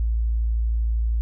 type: tone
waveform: sine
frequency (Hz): 56.4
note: A1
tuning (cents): +44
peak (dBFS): -19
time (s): 0-1.21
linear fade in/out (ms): 0
effects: none